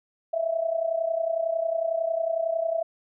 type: tone with amplitude modulation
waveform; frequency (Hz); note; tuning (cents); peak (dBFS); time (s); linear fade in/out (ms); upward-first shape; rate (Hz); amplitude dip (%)
sine; 659.3; E5; 0; -20; 0.33-2.83; 10; sine; 31; 75
effects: none